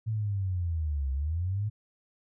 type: linear two-way sweep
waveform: sine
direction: down then up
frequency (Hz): 112.5 to 65.41 to 108.7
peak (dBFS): -27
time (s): 0.06-1.7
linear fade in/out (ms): 20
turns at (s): 1.12
effects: none